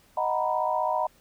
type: chord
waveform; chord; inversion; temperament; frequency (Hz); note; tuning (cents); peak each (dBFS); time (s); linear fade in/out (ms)
sine; B major seventh; first; equal; 622.3 / 740 / 932.3 / 987.8; D#5 / F#5 / A#5 / B5; 0 / 0 / 0 / 0; -29; 0.17-1.07; 5
effects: pink hiss -60 dBFS RMS until 1.2 s